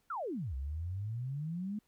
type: exponential two-way sweep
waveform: sine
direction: down then up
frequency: 1460 to 64 to 216.7 Hz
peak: -35 dBFS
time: 0.1-1.79 s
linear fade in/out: 5 ms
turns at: 0.55 s
effects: pink hiss -75 dBFS RMS until 1.87 s